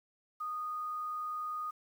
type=tone with quantisation; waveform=sine; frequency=1235 Hz; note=D#6; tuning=13 cents flat; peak=-35 dBFS; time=0.4-1.71 s; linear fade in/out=10 ms; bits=10; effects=none